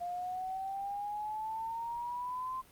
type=exponential sweep; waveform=sine; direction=up; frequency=698.5 to 1046.5 Hz; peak=-35 dBFS; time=0-2.62 s; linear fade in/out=20 ms; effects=pink hiss -60 dBFS RMS until 2.71 s + Opus 48 kbps